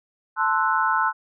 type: chord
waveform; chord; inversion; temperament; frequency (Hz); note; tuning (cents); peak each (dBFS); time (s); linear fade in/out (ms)
sine; F# half-diminished seventh; first; equal; 880 / 1046.5 / 1318.5 / 1480; A5 / C6 / E6 / F#6; 0 / 0 / 0 / 0; -24; 0.36-1.13; 50
effects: none